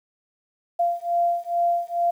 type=beating tone pair; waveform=sine; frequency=690 / 692.3 Hz; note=F5 / F5; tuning=-21 / -15 cents; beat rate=2.3 Hz; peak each=-23 dBFS; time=0.79-2.11 s; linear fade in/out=10 ms; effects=9-bit